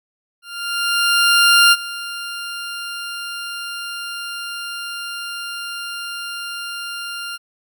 20% pulse tone with ADSR envelope, 1396.9 Hz, F6, in tune, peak -3 dBFS, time 0.42-7.38 s, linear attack 1300 ms, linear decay 38 ms, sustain -18 dB, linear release 29 ms, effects none

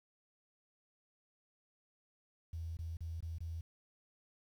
sine tone with dropouts, 82.41 Hz, E2, in tune, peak -39 dBFS, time 2.53-3.61 s, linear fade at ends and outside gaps 5 ms, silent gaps 2.77-2.789 / 2.97-3.006 / 3.206-3.225 / 3.384-3.405 s, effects 11-bit

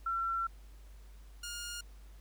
sine / 10% pulse tone pair in turn, 1354 / 1419.1 Hz, E6 / F6, +46 / +27 cents, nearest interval minor second, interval 81 cents, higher second, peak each -31 / -32 dBFS, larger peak first, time 0.06-0.47 / 1.43-1.81 s, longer first, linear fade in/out 5 ms, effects added 50 Hz sine -50 dBFS peak until 2.2 s + pink hiss -65 dBFS RMS until 2.2 s

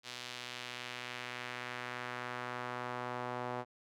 sawtooth tone with band-pass filter sweep, 123.47 Hz, B2, in tune, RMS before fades -42 dBFS, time 0.03-3.65 s, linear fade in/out 50 ms, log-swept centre 4000 to 820 Hz, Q 1.2, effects none

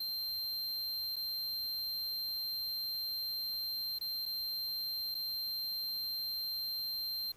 square tone with dropouts, 4156 Hz, C8, 12 cents flat, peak -36 dBFS, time 0-7.32 s, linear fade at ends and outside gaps 5 ms, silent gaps 1.159-1.164 / 3.987-4.01 / 4.256-4.26 / 5.145-5.149 s, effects pink hiss -63 dBFS RMS until 7.36 s

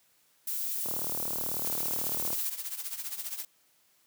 violet noise, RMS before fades -33 dBFS, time 0.47-2.5 s, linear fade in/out 5 ms
click train, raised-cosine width 1 ms, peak -25 dBFS, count 57, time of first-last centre 0.86-2.33 s, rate 38.1 Hz
blue noise with tremolo, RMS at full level -34 dBFS, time 1.65-3.45 s, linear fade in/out 5 ms, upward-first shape triangle, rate 15 Hz, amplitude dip 80%
effects white hiss -67 dBFS RMS until 4.06 s + high-pass 80 Hz 12 dB/octave

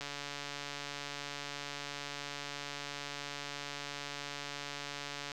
click train, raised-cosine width 0.2 ms, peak -23 dBFS, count 760, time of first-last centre 0.01-5.318 s, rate 143 Hz, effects none

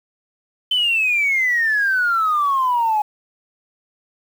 sine exponential sweep, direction down, 3077 to 830.6 Hz, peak -14 dBFS, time 0.71-3.02 s, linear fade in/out 5 ms, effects tanh soft clip ceiling -11 dBFS + 7-bit

